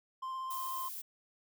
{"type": "tone with vibrato", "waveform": "triangle", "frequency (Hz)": 1046.5, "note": "C6", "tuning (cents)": 0, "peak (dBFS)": -35, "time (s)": [0.22, 0.89], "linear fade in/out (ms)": 10, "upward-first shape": "square", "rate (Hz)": 16, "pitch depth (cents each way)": 9}
{"type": "noise", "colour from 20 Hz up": "violet", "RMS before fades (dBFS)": -43, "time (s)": [0.5, 1.02], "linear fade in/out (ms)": 10}
{"effects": []}